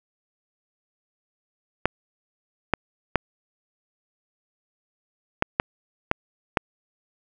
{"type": "clicks", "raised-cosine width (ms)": 0.5, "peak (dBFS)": -3, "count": 7, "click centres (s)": [1.856, 2.737, 3.157, 5.424, 5.599, 6.114, 6.572], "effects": []}